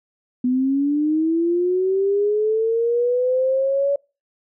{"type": "linear sweep", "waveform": "sine", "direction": "up", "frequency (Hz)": [246.9, 568], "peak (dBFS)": -16, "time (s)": [0.44, 3.96], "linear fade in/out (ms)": 5, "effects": ["noise-tail reverb RT60 0.3 s tail -25 dB re dry"]}